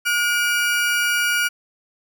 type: tone pair together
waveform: 35% pulse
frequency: 1437 / 2330 Hz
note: F6 / D7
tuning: +49 / -14 cents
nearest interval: minor sixth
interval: 837 cents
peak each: -17 / -22 dBFS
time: 0.05-1.49 s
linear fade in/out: 20 ms
effects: none